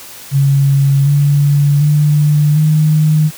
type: tone with pitch steps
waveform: sine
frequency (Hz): 138.59 / 143.56 / 148.71 / 154.04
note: C#3 / D3 / D3 / D#3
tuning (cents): 0 / -39 / +22 / -17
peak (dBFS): -7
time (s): 0.31-3.31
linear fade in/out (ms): 50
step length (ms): 750
effects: white hiss -33 dBFS RMS until 3.37 s + high-pass 60 Hz 12 dB/octave